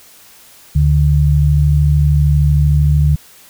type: tone pair together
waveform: sine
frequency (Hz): 73.53 / 146.6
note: D2 / D3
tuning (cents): +3 / -3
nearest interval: octave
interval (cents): 1194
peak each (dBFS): -11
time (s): 0.75-3.16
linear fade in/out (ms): 10
effects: white hiss -43 dBFS RMS until 3.49 s